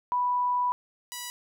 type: tone pair in turn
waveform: sine / 5% pulse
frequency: 986 / 978.6 Hz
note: B5 / B5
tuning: -3 / -16 cents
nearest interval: unison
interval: 13 cents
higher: first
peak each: -23 dBFS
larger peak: neither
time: 0.12-0.72 / 1.12-1.3 s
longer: first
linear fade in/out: 0 ms
effects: none